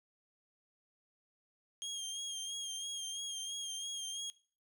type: tone with vibrato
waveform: 25% pulse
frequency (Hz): 3229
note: G#7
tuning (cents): -49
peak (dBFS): -35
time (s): 1.82-4.3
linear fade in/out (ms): 0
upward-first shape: sine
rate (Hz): 3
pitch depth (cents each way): 39
effects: noise-tail reverb RT60 0.4 s tail -20 dB re dry